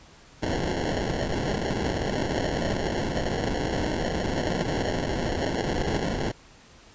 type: noise with sample-and-hold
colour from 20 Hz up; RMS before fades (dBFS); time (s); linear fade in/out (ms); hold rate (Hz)
white; -27; 0.42-6.32; 10; 1225
effects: pink hiss -52 dBFS RMS until 6.94 s + resampled to 16000 Hz